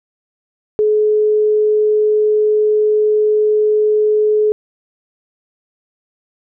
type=tone; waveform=sine; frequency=425.6 Hz; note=G#4; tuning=42 cents sharp; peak=-10 dBFS; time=0.79-4.52 s; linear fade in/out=0 ms; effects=none